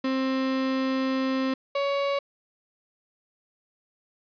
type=tone pair in turn; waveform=35% pulse; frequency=263.8 / 560.1 Hz; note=C4 / C#5; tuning=+14 / +18 cents; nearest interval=octave + minor second; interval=1304 cents; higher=second; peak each=-22 dBFS; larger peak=neither; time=0.04-1.54 / 1.75-2.19 s; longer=first; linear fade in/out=5 ms; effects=resampled to 11025 Hz + 9-bit